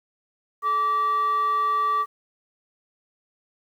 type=tone with frequency modulation; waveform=sine; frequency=1160 Hz; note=D6; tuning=22 cents flat; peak=-18 dBFS; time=0.62-2.06 s; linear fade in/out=50 ms; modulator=730 Hz; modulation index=0.25; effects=tanh soft clip ceiling -17 dBFS + 9-bit